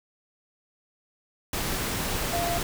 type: tone in noise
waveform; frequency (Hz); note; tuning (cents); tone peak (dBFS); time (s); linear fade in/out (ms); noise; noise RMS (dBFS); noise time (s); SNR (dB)
sine; 689; F5; -24; -27; 2.33-2.58; 2; pink; -29; 1.53-2.63; -1
effects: none